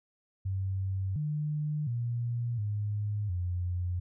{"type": "tone with pitch steps", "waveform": "sine", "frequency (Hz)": [95.8, 150.3, 119, 104.1, 89.1], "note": ["G2", "D3", "A#2", "G#2", "F2"], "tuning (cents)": [-39, 40, 36, 5, 35], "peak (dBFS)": -29, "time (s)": [0.45, 4], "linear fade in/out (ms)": 10, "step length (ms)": 710, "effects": []}